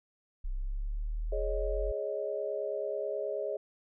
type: linear sweep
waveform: sine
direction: up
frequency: 31.53 to 46.25 Hz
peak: -31 dBFS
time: 0.44-1.92 s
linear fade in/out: 10 ms
type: chord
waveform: sine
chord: Ab suspended fourth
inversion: none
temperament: just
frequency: 415.3 / 553.7 / 623 Hz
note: Ab4 / Db5 / Eb5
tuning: 0 / -2 / +2 cents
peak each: -36 dBFS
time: 1.32-3.57 s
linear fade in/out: 5 ms
effects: none